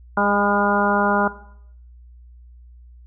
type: harmonic tone with a mistuned harmonic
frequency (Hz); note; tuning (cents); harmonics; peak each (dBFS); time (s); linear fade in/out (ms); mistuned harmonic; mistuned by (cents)
203.7; G#3; -33; 1 / 2 / 3 / 4 / 5 / 6 / 7; -23 / -27 / -24 / -22 / -23 / -27 / -21; 0.17-1.28; 5; 5; -24
effects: noise-tail reverb RT60 0.7 s tail -17 dB re dry + added 60 Hz sine -42 dBFS peak until 3.06 s